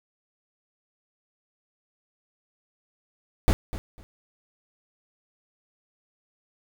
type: noise with echo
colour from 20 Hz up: brown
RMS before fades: -18 dBFS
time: 3.48-3.53 s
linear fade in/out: 0 ms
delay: 250 ms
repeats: 2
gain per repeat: -14 dB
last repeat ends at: 4.03 s
effects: none